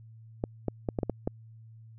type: clicks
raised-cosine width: 2 ms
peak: -15 dBFS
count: 7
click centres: 0.439 / 0.683 / 0.888 / 0.988 / 1.032 / 1.097 / 1.275 s
effects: added 112 Hz sine -48 dBFS peak until 1.98 s